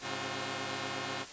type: tone cluster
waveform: 5% pulse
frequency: 103.9 / 135.8 / 263.3 / 358.8 Hz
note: G#2 / C#3 / C4 / F4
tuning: +1 / -35 / +11 / +47 cents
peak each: -32 / -30 / -30 / -28 dBFS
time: 0.01-1.26 s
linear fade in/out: 50 ms
effects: white hiss -47 dBFS RMS until 1.32 s + resampled to 16000 Hz